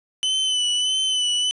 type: tone with vibrato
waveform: 40% pulse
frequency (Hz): 3013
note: F#7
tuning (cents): +31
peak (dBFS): -18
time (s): 0.23-1.51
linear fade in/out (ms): 0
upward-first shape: sine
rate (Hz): 1.6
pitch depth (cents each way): 36
effects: resampled to 24000 Hz + 9-bit